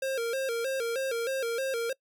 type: tone with vibrato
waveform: square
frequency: 497.5 Hz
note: B4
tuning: 13 cents sharp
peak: -29 dBFS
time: 0.02-1.93 s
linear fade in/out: 5 ms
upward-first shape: square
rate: 3.2 Hz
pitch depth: 120 cents each way
effects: noise-tail reverb RT60 0.1 s tail -24 dB re dry